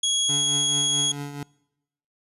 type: tone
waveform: 25% pulse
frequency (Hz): 3322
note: G#7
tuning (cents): 0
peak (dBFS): -17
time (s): 0.03-1.12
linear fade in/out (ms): 5
type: tone with tremolo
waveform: 25% pulse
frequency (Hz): 143.5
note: D3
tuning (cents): -40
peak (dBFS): -25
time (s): 0.29-1.43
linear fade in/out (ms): 2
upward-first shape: triangle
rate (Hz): 4.6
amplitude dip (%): 60
effects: noise-tail reverb RT60 0.9 s tail -25 dB re dry + resampled to 32000 Hz